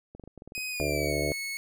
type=clicks; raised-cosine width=2 ms; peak=-31 dBFS; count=9; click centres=0.15 / 0.197 / 0.238 / 0.276 / 0.377 / 0.421 / 0.476 / 0.521 / 0.579 s
type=tone with pitch glide; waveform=sawtooth; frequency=2511 to 2199 Hz; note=D#7 to C#7; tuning=+15 to -14 cents; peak=-29 dBFS; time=0.55-1.57 s; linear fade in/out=0 ms; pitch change=-229 cents; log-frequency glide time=0.7-1.15 s
type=harmonic tone; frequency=73.42 Hz; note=D2; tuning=in tune; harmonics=1 / 2 / 4 / 5 / 6 / 7 / 8 / 9; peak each=-35 / -35 / -35 / -35 / -35 / -35 / -35 / -35 dBFS; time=0.8-1.32 s; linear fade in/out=0 ms
effects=none